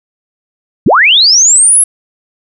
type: linear sweep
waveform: sine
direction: up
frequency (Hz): 97.1 to 11000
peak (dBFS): -3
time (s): 0.86-1.84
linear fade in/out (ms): 5
effects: none